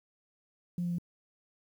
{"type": "tone with pitch steps", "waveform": "sine", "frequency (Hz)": [175.5, 174.19, 172.88], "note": ["F3", "F3", "F3"], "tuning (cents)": [9, -4, -17], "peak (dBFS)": -29, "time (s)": [0.78, 0.984], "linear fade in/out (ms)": 2, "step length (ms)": 68, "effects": ["tanh soft clip ceiling -25 dBFS", "10-bit"]}